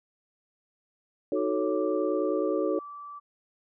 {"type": "chord", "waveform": "sine", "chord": "D# half-diminished seventh", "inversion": "none", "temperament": "equal", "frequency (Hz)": [311.1, 370, 440, 554.4], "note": ["D#4", "F#4", "A4", "C#5"], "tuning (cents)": [0, 0, 0, 0], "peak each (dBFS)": -30, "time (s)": [1.32, 2.79], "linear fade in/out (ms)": 2}
{"type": "tone with pitch glide", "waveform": "sine", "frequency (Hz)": [1175, 1160.2], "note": ["D6", "D6"], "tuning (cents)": [1, -21], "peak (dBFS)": -39, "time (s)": [1.35, 3.2], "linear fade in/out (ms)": 20, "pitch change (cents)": -22, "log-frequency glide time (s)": [2.68, 2.74]}
{"effects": []}